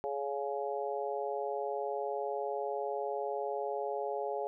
harmonic tone, 140 Hz, C#3, 18 cents sharp, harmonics 3 / 4 / 5 / 6, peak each -37 / -38 / -39 / -40 dBFS, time 0.04-4.47 s, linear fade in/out 0 ms, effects none

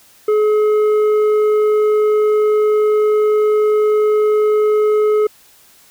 triangle tone with tanh clipping, 425 Hz, G#4, 40 cents sharp, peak -12 dBFS, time 0.28-5.27 s, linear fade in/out 5 ms, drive 11 dB, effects white hiss -48 dBFS RMS until 5.9 s

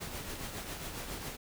pink noise with tremolo, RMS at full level -39 dBFS, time 0-1.37 s, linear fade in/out 20 ms, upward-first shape triangle, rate 7.3 Hz, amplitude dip 50%, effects none

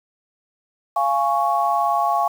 sine chord, Db major, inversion first, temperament just, 693 / 831.5 / 1108.7 Hz, F5 / Ab5 / Db6, -14 / +2 / 0 cents, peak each -21 dBFS, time 0.96-2.28 s, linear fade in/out 5 ms, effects 7-bit

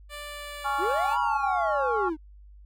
10% pulse tone with pitch glide, 587.3 to 579.5 Hz, D5 to D5, 0 to -23 cents, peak -28 dBFS, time 0.09-1.18 s, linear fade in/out 50 ms, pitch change -23 cents, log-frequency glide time 0.24-0.75 s
harmonic tone, 277.2 Hz, C#4, in tune, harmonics 3 / 4 / 5, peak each -28 / -29 / -30 dBFS, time 0.64-2.1 s, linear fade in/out 20 ms
triangle linear two-way sweep, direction up then down, 293.7 to 987.8 to 293.7 Hz, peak -24 dBFS, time 0.78-2.17 s, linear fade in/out 50 ms, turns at 1.18 s
effects added 50 Hz sine -46 dBFS peak until 2.65 s + MP3 96 kbps

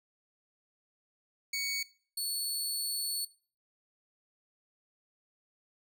20% pulse tone pair in turn, 2234 / 4421 Hz, C#7 / C#8, +13 / -5 cents, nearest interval octave, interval 1182 cents, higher second, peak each -27 dBFS, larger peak neither, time 1.53-1.83 / 2.17-3.25 s, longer second, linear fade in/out 5 ms, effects noise-tail reverb RT60 0.4 s tail -18 dB re dry

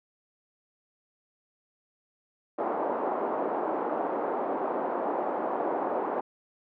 white band-pass noise, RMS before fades -30 dBFS, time 2.58-6.21 s, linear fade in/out 10 ms, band 280 to 910 Hz, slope 24 dB/octave, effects none

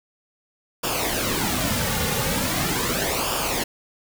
pink noise with flanger, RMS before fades -24 dBFS, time 0.83-3.64 s, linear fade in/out 10 ms, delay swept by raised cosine 0.49 to 3.09 ms, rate 0.4 Hz, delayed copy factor -0.65, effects none

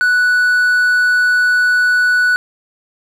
triangle tone, 1480 Hz, F#6, in tune, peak -8 dBFS, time 0.01-2.36 s, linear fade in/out 0 ms, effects none

